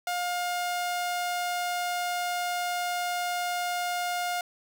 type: tone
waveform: sawtooth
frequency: 710 Hz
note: F5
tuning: 28 cents sharp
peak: -24 dBFS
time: 0.07-4.41 s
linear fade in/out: 2 ms
effects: none